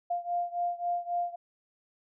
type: beating tone pair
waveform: sine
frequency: 698.5 / 702.2 Hz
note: F5 / F5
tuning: 0 / +9 cents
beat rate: 3.7 Hz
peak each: -31 / -33 dBFS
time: 0.1-1.36 s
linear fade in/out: 10 ms
effects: none